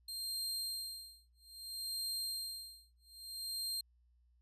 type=tone with tremolo; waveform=sawtooth; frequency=4186 Hz; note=C8; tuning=in tune; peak=-34 dBFS; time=0.08-3.81 s; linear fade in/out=5 ms; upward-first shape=sine; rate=0.61 Hz; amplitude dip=100%; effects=added 60 Hz sine -67 dBFS peak until 4.41 s + resampled to 32000 Hz